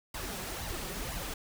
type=noise with flanger; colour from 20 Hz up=pink; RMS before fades=-38 dBFS; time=0.14-1.34 s; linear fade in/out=5 ms; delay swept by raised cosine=1 to 5.5 ms; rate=2 Hz; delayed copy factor=+0.6; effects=none